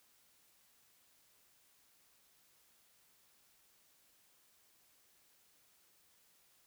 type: silence
effects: white hiss -70 dBFS RMS until 6.66 s